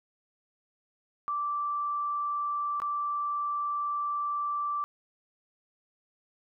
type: tone with dropouts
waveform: sine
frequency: 1169 Hz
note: D6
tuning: 8 cents flat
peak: -28 dBFS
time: 1.28-4.84 s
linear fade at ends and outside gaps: 0 ms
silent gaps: 2.801-2.819 s
effects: none